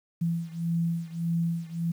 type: beating tone pair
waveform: sine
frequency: 167.3 / 169 Hz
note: E3 / E3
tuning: +26 / +43 cents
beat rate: 1.7 Hz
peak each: -28 / -30 dBFS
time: 0.21-1.92 s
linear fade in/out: 10 ms
effects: 9-bit